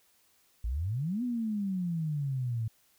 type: exponential two-way sweep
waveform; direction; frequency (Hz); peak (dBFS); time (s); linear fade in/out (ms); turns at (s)
sine; up then down; 52.3 to 251.7 to 109.4; -29; 0.64-2.68; 5; 1.23
effects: white hiss -67 dBFS RMS until 2.98 s